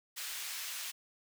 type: high-pass noise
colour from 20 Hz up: pink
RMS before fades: -41 dBFS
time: 0.16-0.92 s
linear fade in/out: 20 ms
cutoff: 2100 Hz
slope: 12 dB/octave
effects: none